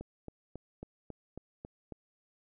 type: click train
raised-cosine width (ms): 2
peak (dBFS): -29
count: 8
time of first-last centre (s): 0.01-1.923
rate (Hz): 3.66
effects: none

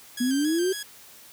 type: tone with vibrato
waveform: 10% pulse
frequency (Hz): 1620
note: G#6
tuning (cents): -43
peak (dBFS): -23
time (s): 0.17-0.83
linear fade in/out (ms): 5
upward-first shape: square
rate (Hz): 3.6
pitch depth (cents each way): 49
type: exponential sweep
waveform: sine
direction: up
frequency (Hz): 240 to 388.3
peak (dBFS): -21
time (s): 0.2-0.73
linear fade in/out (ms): 10
effects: white hiss -49 dBFS RMS until 1.32 s + high-pass 60 Hz 12 dB/octave

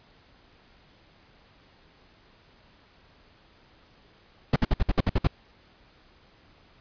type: noise bursts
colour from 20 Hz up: brown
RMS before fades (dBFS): -20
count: 9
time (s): 4.53-5.273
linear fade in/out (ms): 5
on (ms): 31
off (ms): 58
effects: pink hiss -58 dBFS RMS until 6.8 s + resampled to 11025 Hz

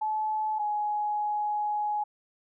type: tone pair in turn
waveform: sine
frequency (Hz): 862 / 837.9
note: A5 / G#5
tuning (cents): -36 / +15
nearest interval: unison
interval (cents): 49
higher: first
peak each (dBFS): -26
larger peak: neither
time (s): 0.01-0.59 / 0.59-2.04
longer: second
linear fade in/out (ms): 10
effects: none

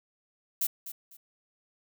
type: noise with echo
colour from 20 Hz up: violet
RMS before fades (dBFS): -28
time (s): 0.61-0.67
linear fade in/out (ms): 5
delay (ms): 250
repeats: 2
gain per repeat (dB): -12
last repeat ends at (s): 1.17
effects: none

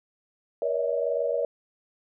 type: tone cluster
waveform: sine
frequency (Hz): 477.9 / 565 / 623 / 645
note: A#4 / C#5 / D#5 / E5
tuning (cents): +43 / +33 / +2 / -38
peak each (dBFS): -28 / -27 / -34 / -32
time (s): 0.62-1.45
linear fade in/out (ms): 2
effects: none

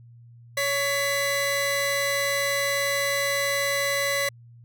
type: tone pair together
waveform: sawtooth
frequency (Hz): 561.2 / 2000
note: C#5 / B6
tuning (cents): +21 / +21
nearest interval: octave + minor seventh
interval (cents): 2200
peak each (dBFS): -22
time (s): 0.57-4.29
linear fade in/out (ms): 5
effects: added 118 Hz sine -46 dBFS peak until 4.64 s

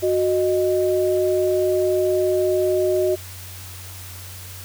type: tone pair together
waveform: sine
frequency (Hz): 368.1 / 619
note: F#4 / D#5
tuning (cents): -9 / -9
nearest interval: major sixth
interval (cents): 900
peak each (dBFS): -18 / -21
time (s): 0.02-3.16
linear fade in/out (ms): 20
effects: added 92 Hz sine -37 dBFS peak until 4.64 s + white hiss -39 dBFS RMS until 4.64 s

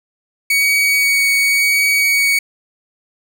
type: tone with vibrato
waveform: 40% pulse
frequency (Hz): 2247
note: C#7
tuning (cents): +23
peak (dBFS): -11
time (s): 0.5-2.39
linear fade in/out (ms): 5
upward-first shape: triangle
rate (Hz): 0.91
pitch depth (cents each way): 10
effects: none

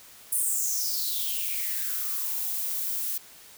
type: noise with high-pass filter sweep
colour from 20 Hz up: violet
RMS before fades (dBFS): -29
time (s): 0.32-3.18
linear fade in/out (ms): 5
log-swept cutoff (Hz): 10000 to 320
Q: 6.2
effects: white hiss -50 dBFS RMS until 3.57 s

